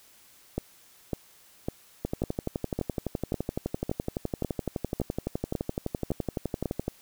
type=two click trains; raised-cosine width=2 ms; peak=-15 / -15 dBFS; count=58 / 12; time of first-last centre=2.05-6.881 / 0.58-6.657 s; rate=11.8 / 1.81 Hz; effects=white hiss -57 dBFS RMS until 7.01 s